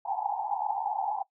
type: band-pass noise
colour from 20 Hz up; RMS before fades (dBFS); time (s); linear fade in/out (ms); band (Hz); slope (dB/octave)
white; -31; 0.05-1.23; 10; 770 to 880; 96
effects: noise-tail reverb RT60 0.1 s tail -20 dB re dry